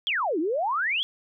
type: exponential two-way sweep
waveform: sine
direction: down then up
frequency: 3435 to 294.8 to 3435 Hz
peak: -23 dBFS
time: 0.07-1.03 s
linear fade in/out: 0 ms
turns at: 0.39 s
effects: none